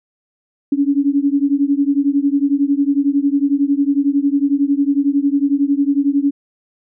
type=beating tone pair; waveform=sine; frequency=277.2 / 288.2 Hz; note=C#4 / D4; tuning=0 / -33 cents; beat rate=11 Hz; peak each=-15 / -16 dBFS; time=0.72-6.31 s; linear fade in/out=5 ms; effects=none